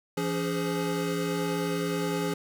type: tone cluster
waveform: square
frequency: 169.8 / 282.5 / 415.5 / 519 Hz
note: F3 / C#4 / G#4 / C5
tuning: -48 / +33 / +1 / -14 cents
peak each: -32 / -34 / -32 / -39 dBFS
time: 0.17-2.34 s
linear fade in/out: 5 ms
effects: none